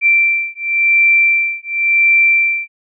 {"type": "beating tone pair", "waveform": "sine", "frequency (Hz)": [2349, 2349.93], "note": ["D7", "D7"], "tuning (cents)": [0, 0], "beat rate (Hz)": 0.93, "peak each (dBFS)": -13, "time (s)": [0.01, 2.68], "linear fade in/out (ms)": 50, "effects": []}